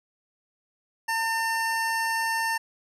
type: tone pair together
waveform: square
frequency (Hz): 906 / 1800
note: A#5 / A6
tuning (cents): -50 / +39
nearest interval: octave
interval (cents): 1189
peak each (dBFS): -28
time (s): 1.08-2.58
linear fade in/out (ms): 10
effects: resampled to 32000 Hz